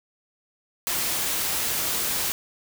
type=noise; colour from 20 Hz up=white; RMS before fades=-26 dBFS; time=0.87-2.32 s; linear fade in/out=0 ms; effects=none